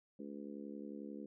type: harmonic tone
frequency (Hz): 71.2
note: C#2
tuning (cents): +47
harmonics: 3 / 4 / 5 / 6 / 7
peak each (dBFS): -48 / -49 / -53 / -56 / -55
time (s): 0.19-1.26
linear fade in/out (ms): 5
effects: none